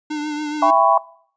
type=tone with vibrato; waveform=square; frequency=300.1 Hz; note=D4; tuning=38 cents sharp; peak=-23 dBFS; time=0.1-0.71 s; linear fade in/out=10 ms; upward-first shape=triangle; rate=7.1 Hz; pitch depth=37 cents each way
type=chord; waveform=sine; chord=C# half-diminished seventh; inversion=first; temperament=just; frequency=665.2 / 798.3 / 997.9 / 1108.7 Hz; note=E5 / G5 / B5 / C#6; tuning=+16 / +31 / +18 / 0 cents; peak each=-17 dBFS; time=0.62-0.98 s; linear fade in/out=5 ms
effects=noise-tail reverb RT60 0.6 s tail -22 dB re dry + resampled to 16000 Hz